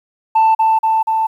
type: tone with echo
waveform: sine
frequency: 886 Hz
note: A5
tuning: 12 cents sharp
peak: -6 dBFS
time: 0.35-0.55 s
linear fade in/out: 10 ms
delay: 240 ms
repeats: 3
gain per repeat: -2 dB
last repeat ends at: 1.27 s
effects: tanh soft clip ceiling -7 dBFS + 8-bit